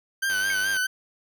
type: tone with vibrato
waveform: 40% pulse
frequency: 1545 Hz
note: G6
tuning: 26 cents flat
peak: -22 dBFS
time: 0.22-0.87 s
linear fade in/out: 10 ms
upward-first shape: sine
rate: 4.7 Hz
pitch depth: 54 cents each way
type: click train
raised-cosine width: 0.2 ms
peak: -19 dBFS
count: 47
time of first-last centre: 0.3-0.767 s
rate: 98.5 Hz
type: tone with exponential decay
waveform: sine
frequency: 2208 Hz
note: C#7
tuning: 7 cents flat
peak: -26 dBFS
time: 0.5-0.61 s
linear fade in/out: 1 ms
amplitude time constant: 23 ms
effects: none